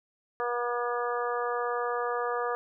harmonic tone, 241.1 Hz, B3, 41 cents flat, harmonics 2 / 3 / 4 / 5 / 6 / 7, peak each -31 / -35 / -37 / -33 / -43 / -39 dBFS, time 0.4-2.55 s, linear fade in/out 0 ms, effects none

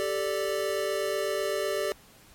square chord, G suspended second, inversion none, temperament equal, 392 / 440 / 587.3 Hz, G4 / A4 / D5, 0 / 0 / 0 cents, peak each -32 / -33 / -31 dBFS, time 0-1.92 s, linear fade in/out 0 ms, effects pink hiss -55 dBFS RMS until 2.34 s + MP3 64 kbps

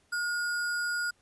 sine tone with sample-and-hold, 1434 Hz, F6, 45 cents sharp, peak -28 dBFS, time 0.12-1.11 s, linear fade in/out 10 ms, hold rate 6300 Hz, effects pink hiss -68 dBFS RMS until 1.21 s + resampled to 24000 Hz

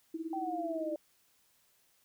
sine tone with tremolo, 324.4 Hz, E4, 28 cents flat, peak -33 dBFS, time 0.14-0.96 s, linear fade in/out 5 ms, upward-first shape sine, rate 18 Hz, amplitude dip 85%
sine exponential sweep, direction down, 784 to 590 Hz, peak -35 dBFS, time 0.33-0.96 s, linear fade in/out 2 ms
effects white hiss -70 dBFS RMS until 2.04 s

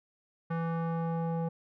square tone with low-pass filter sweep, 165.8 Hz, E3, 10 cents sharp, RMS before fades -32 dBFS, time 0.5-1.49 s, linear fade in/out 10 ms, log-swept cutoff 1400 to 730 Hz, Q 1.8, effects none

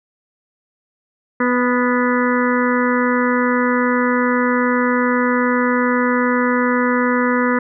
harmonic tone with a mistuned harmonic, 247.5 Hz, B3, 4 cents sharp, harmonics 1 / 2 / 4 / 5 / 6 / 7 / 8, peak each -17 / -20 / -23 / -24 / -25 / -25 / -26 dBFS, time 1.4-7.59 s, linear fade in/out 5 ms, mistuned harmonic 6, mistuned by -22 cents, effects none

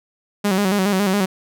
sawtooth tone with vibrato, 196 Hz, G3, in tune, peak -12 dBFS, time 0.44-1.26 s, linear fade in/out 10 ms, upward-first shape square, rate 7.2 Hz, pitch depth 74 cents each way, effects none

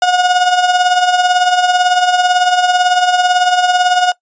35% pulse tone with tremolo, 724 Hz, F#5, 38 cents flat, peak -5 dBFS, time 0.02-4.12 s, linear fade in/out 2 ms, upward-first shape triangle, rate 18 Hz, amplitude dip 65%, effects noise-tail reverb RT60 0.1 s tail -20 dB re dry + resampled to 16000 Hz

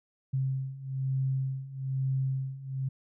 sine beating tone pair, 132.5 / 133.6 Hz, C3 / C3, +22 / +36 cents, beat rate 1.1 Hz, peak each -33 / -30 dBFS, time 0.33-2.89 s, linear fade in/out 10 ms, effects none

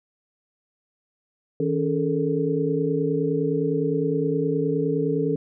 sine tone cluster, 159.8 / 280.5 / 423.1 / 452.8 Hz, D#3 / C#4 / G#4 / A4, +47 / +21 / +32 / +50 cents, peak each -26 dBFS, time 1.6-5.36 s, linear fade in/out 2 ms, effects none

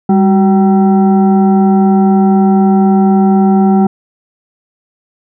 sine tone with frequency modulation, 198 Hz, G3, 18 cents sharp, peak -5 dBFS, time 0.09-3.87 s, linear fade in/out 5 ms, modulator 572 Hz, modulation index 0.71, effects none

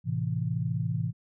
sine chord, A minor, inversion none, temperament equal, 110 / 130.81 / 164.81 Hz, A2 / C3 / E3, 0 / 0 / 0 cents, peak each -31 dBFS, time 0.04-1.13 s, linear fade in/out 50 ms, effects none

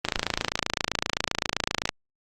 click train, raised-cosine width 0.2 ms, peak -5 dBFS, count 52, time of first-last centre 0.05-1.891 s, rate 27.7 Hz, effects Opus 24 kbps

